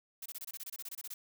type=noise bursts; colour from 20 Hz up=blue; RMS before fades=-43 dBFS; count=15; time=0.22-1.14 s; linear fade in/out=5 ms; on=38 ms; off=25 ms; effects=none